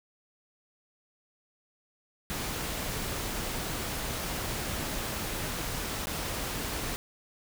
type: noise with dropouts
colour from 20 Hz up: pink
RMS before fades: -34 dBFS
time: 2.3-6.96 s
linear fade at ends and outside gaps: 0 ms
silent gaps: 6.057-6.07 s
effects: none